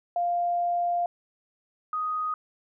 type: tone pair in turn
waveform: sine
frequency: 698.5 / 1247.3 Hz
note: F5 / D#6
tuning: 0 / +4 cents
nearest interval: minor seventh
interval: 1004 cents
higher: second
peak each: -23 / -26 dBFS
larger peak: first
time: 0.16-1.06 / 1.93-2.34 s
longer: first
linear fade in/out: 2 ms
effects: none